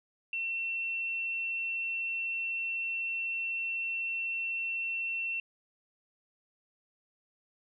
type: tone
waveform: sine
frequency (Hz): 2704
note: E7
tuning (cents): +43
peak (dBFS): -31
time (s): 0.33-5.4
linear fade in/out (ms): 2
effects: none